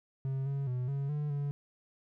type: tone with pitch steps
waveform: triangle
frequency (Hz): 134.2 / 138.7 / 125.1 / 139.1 / 148.2 / 143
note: C3 / C#3 / B2 / C#3 / D3 / D3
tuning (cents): +44 / +1 / +23 / +6 / +16 / -46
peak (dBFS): -29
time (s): 0.25-1.51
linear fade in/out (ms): 0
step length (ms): 210
effects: none